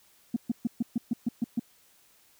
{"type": "tone bursts", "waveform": "sine", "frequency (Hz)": 234.4, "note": "A#3", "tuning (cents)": 10, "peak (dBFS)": -22, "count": 9, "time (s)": [0.34, 1.596], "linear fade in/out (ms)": 5, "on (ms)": 24, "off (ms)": 130, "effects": ["tanh soft clip ceiling -19 dBFS", "white hiss -62 dBFS RMS until 2.39 s"]}